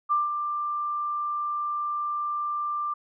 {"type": "tone with ADSR envelope", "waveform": "sine", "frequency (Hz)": 1185, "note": "D6", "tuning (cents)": 15, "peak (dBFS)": -19, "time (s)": [0.09, 2.94], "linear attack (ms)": 28, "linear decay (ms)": 170, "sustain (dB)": -7, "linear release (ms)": 9, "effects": []}